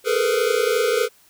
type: tone cluster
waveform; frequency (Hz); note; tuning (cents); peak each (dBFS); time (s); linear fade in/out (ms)
square; 416.8 / 448.6 / 472.1 / 502; G#4 / A4 / A#4 / B4; +6 / +34 / +22 / +28; -24; 0.04-1.09; 50
effects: white hiss -55 dBFS RMS until 1.29 s